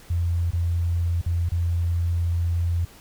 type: tone with dropouts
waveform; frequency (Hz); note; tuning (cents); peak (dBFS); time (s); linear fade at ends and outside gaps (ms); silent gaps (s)
sine; 85.6; F2; -34; -20; 0.1-2.85; 5; 0.508-0.532 / 1.214-1.261 / 1.49-1.518
effects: pink hiss -49 dBFS RMS until 3 s